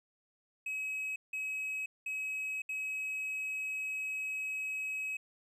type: tone bursts at uneven times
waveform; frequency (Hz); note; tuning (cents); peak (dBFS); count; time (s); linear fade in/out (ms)
triangle; 2550; D#7; +42; -33; 4; 0.66-1.16 / 1.33-1.86 / 2.06-2.62 / 2.69-5.17; 5
effects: none